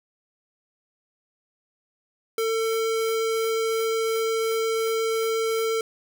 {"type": "tone", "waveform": "square", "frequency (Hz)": 448.6, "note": "A4", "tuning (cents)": 34, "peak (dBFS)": -23, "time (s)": [2.38, 5.81], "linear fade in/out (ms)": 2, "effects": []}